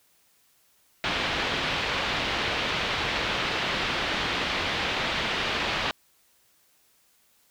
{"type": "low-pass noise", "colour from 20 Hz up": "white", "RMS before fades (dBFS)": -28, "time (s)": [1.04, 5.91], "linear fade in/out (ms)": 0, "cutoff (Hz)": 3600, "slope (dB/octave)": 24, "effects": ["white hiss -64 dBFS RMS until 7.5 s"]}